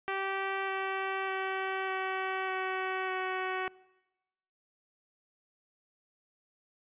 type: tone with pitch steps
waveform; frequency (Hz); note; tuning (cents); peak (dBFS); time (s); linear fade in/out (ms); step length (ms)
10% pulse; 388 / 385.1 / 382.2 / 379.4 / 376.5 / 373.7; G4 / G4 / G4 / F#4 / F#4 / F#4; -18 / -31 / -44 / +43 / +30 / +17; -23; 0.08-3.68; 0; 600
effects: noise-tail reverb RT60 1.0 s tail -22 dB re dry + resampled to 8000 Hz